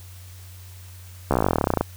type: slowing click train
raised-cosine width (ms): 1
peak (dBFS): -5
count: 22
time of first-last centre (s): 1.31-1.81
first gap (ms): 14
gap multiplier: 1.05
effects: added 91 Hz sine -40 dBFS peak until 1.96 s + white hiss -49 dBFS RMS until 1.96 s